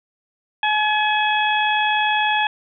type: harmonic tone with a mistuned harmonic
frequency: 850 Hz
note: G#5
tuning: 40 cents sharp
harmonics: 1 / 2 / 3 / 4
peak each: -19 / -22 / -24 / -25 dBFS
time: 0.63-2.47 s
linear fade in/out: 2 ms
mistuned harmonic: 4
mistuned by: -29 cents
effects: none